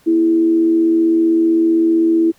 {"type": "tone with frequency modulation", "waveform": "sine", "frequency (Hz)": 329.6, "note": "E4", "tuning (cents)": 0, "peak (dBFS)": -10, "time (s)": [0.06, 2.32], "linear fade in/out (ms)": 20, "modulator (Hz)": 84.4, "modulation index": 0.29, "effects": ["pink hiss -53 dBFS RMS until 2.38 s"]}